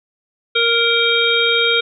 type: harmonic tone with a mistuned harmonic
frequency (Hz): 466.2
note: A#4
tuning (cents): 0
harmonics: 1 / 3 / 5 / 7 / 8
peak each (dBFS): -19 / -19 / -19 / -19 / -19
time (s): 0.55-1.81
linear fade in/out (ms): 10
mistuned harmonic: 7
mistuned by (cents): -26
effects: none